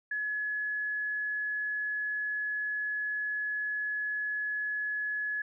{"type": "tone", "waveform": "sine", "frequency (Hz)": 1698, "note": "G#6", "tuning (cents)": 38, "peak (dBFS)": -30, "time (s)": [0.11, 5.42], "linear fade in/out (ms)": 5, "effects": []}